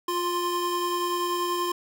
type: tone pair together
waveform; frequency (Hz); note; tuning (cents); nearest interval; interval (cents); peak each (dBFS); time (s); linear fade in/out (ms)
square; 352.3 / 1046.5; F4 / C6; +15 / 0; octave + perfect fifth; 1885; -29 / -28; 0.08-1.72; 5
effects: none